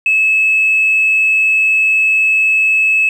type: tone with tanh clipping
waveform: triangle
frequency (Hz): 2596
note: E7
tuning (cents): -27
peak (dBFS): -9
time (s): 0.06-3.09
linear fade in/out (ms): 2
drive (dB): 4
effects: none